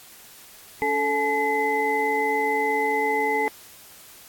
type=tone cluster; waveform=sine; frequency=282.2 / 438.7 / 854 / 2034 Hz; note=C#4 / A4 / G#5 / C7; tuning=+31 / -5 / +48 / -50 cents; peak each=-32 / -25 / -24 / -26 dBFS; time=0.82-3.48 s; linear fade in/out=0 ms; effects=white hiss -47 dBFS RMS until 4.28 s + AAC 64 kbps